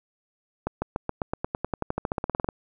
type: accelerating click train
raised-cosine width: 1 ms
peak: -12 dBFS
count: 22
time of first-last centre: 0.67-2.488 s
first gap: 150 ms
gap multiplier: 0.94
effects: none